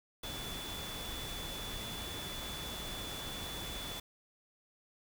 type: tone in noise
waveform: sine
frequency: 3458 Hz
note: A7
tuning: 31 cents flat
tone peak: -44 dBFS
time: 0.23-4 s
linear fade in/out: 5 ms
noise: pink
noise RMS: -43 dBFS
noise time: 0.23-4 s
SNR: -4 dB
effects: none